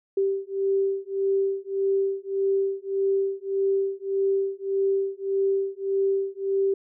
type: beating tone pair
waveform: sine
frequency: 389.9 / 391.6 Hz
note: G4 / G4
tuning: -9 / -2 cents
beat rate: 1.7 Hz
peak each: -25 dBFS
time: 0.17-6.74 s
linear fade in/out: 5 ms
effects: none